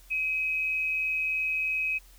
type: tone pair together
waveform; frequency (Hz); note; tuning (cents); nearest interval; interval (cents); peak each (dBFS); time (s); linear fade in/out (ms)
sine; 2377 / 2540; D7 / D#7; +20 / +35; minor second; 115; -37 / -26; 0.1-1.99; 20
effects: added 43 Hz sine -52 dBFS peak until 2.18 s + white hiss -58 dBFS RMS until 2.18 s